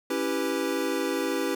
square chord, C# half-diminished seventh, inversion none, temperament equal, 277.2 / 329.6 / 392 / 493.9 Hz, C#4 / E4 / G4 / B4, 0 / 0 / 0 / 0 cents, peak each -32 dBFS, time 0.1-1.55 s, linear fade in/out 5 ms, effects none

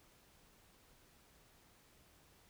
silence, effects pink hiss -67 dBFS RMS until 2.49 s

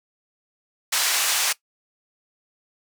white band-pass noise, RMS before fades -22 dBFS, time 0.92-1.53 s, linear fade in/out 10 ms, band 880 to 8700 Hz, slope 12 dB/octave, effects noise-tail reverb RT60 0.1 s tail -19 dB re dry

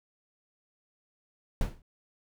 brown noise with exponential decay, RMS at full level -23 dBFS, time 1.61-1.82 s, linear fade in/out 2 ms, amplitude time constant 44 ms, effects none

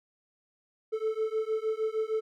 triangle beating tone pair, 435.5 / 442 Hz, A4 / A4, -18 / +8 cents, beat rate 6.5 Hz, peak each -29 / -29 dBFS, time 0.92-2.21 s, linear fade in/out 20 ms, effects none

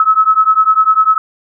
sine beating tone pair, 1287 / 1297 Hz, E6 / E6, -42 / -28 cents, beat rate 10 Hz, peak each -10 dBFS, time 0-1.18 s, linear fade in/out 2 ms, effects none

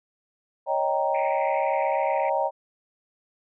sine chord, Eb dominant seventh, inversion third, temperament equal, 554.4 / 622.3 / 784 / 932.3 Hz, Db5 / Eb5 / G5 / Bb5, 0 / 0 / 0 / 0 cents, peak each -27 dBFS, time 0.66-2.51 s, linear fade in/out 50 ms
white band-pass noise, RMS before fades -39 dBFS, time 1.14-2.3 s, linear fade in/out 10 ms, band 2000 to 2400 Hz, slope 96 dB/octave
effects none

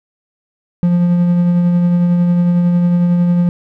triangle tone with tremolo, 175 Hz, F3, 4 cents sharp, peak -6 dBFS, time 0.83-3.49 s, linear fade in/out 0 ms, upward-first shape triangle, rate 11 Hz, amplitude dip 30%, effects none

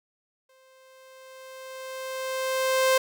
sawtooth tone with exponential growth, 523.3 Hz, C5, in tune, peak -14 dBFS, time 0.49-2.98 s, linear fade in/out 5 ms, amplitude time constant 540 ms, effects none

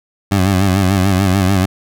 20% pulse tone with vibrato, 95.4 Hz, G2, 47 cents flat, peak -6 dBFS, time 0.31-1.66 s, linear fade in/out 10 ms, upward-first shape sine, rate 6.8 Hz, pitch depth 83 cents each way, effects none

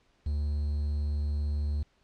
triangle tone with quantisation, 73.5 Hz, D2, 2 cents sharp, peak -25 dBFS, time 0.26-1.83 s, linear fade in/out 5 ms, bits 9, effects pink hiss -68 dBFS RMS until 2.03 s + low-pass 5000 Hz 12 dB/octave

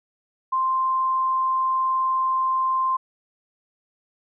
sine tone, 1046.5 Hz, C6, in tune, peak -19 dBFS, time 0.52-2.97 s, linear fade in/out 10 ms, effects none

